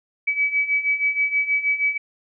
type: beating tone pair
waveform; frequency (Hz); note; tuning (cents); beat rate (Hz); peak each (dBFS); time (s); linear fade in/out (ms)
sine; 2282 / 2288.3; C#7 / D7; +50 / -46; 6.3; -24 / -20; 0.27-1.98; 10
effects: none